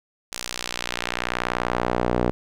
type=tone with band-pass filter sweep; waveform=sawtooth; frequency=60.5 Hz; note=B1; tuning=35 cents flat; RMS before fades=-26 dBFS; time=0.32-2.31 s; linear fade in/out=0 ms; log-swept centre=7100 to 440 Hz; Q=0.86; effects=none